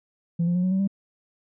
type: tone with pitch steps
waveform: sine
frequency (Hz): 169.5 / 174.57 / 179.79 / 185.16 / 190.7 / 196.4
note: E3 / F3 / F#3 / F#3 / G3 / G3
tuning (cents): +49 / 0 / -49 / +2 / -47 / +4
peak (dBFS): -18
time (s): 0.39-0.876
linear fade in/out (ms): 10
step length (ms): 81
effects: tanh soft clip ceiling -18 dBFS